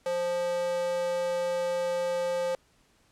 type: tone with high-pass filter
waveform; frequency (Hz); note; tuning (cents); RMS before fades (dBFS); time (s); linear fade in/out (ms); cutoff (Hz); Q
square; 175.1; F3; +5; -29; 0.06-2.55; 0; 550; 4.3
effects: pink hiss -65 dBFS RMS until 3.11 s + low-pass 10000 Hz 12 dB/octave